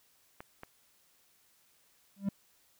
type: clicks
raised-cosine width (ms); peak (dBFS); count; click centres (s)
0.5; -29; 2; 0.405 / 0.634
type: tone with exponential growth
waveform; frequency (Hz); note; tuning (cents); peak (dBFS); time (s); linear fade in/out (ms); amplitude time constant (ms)
triangle; 198; G3; +18; -23; 2.16-2.29; 5; 28
effects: white hiss -68 dBFS RMS until 2.79 s